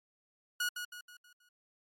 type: tone with echo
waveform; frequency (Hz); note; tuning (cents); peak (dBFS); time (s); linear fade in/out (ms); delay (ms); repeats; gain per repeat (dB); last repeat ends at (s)
sawtooth; 1454; F#6; -31; -27; 0.6-0.69; 5; 160; 5; -7; 1.49
effects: MP3 64 kbps